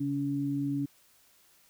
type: tone pair together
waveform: sine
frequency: 138.95 / 282.6 Hz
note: C#3 / C#4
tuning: +4 / +34 cents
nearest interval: octave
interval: 1230 cents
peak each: -34 / -29 dBFS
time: 0-0.86 s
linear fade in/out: 10 ms
effects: white hiss -63 dBFS RMS until 1.69 s